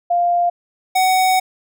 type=tone pair in turn; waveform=sine / square; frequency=698.5 / 748.2 Hz; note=F5 / F#5; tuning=0 / +19 cents; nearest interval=minor second; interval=119 cents; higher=second; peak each=-13 dBFS; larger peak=neither; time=0.1-0.5 / 0.95-1.4 s; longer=second; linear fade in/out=10 ms; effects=none